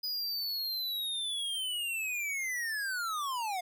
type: linear sweep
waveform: square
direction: down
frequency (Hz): 4981 to 699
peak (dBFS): -33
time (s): 0.03-3.61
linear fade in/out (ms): 10
effects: none